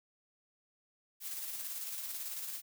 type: noise with tremolo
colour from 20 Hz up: blue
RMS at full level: -40 dBFS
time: 1.2-2.62 s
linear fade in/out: 50 ms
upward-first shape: square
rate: 18 Hz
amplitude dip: 30%
effects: none